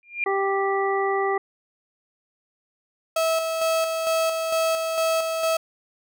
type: tone with exponential growth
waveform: sine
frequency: 2400 Hz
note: D7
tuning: 37 cents sharp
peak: -18 dBFS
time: 0.03-0.24 s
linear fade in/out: 1 ms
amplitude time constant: 45 ms
type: harmonic tone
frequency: 392 Hz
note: G4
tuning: in tune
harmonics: 1 / 2 / 3 / 5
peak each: -23 / -26 / -28 / -30 dBFS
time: 0.26-1.38 s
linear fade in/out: 5 ms
type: tone with tremolo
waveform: 35% pulse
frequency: 650 Hz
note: E5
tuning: 24 cents flat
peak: -18 dBFS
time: 3.16-5.57 s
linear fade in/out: 5 ms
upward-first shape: square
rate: 2.2 Hz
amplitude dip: 40%
effects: none